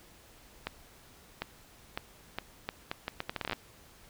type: accelerating click train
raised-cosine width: 0.3 ms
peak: -17 dBFS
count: 17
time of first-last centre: 0.67-3.531 s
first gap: 750 ms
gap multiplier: 0.74
effects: pink hiss -57 dBFS RMS until 4.09 s